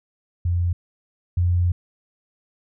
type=tone pair in turn; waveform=sine; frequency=87.31 / 88.17 Hz; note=F2 / F2; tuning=0 / +17 cents; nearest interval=unison; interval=17 cents; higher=second; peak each=-18 / -16 dBFS; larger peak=second; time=0.45-0.73 / 1.37-1.72 s; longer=second; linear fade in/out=5 ms; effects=none